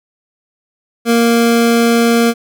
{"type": "tone", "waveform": "25% pulse", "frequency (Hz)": 233.1, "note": "A#3", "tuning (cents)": 0, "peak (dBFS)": -5, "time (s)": [1.05, 2.34], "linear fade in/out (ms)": 50, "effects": []}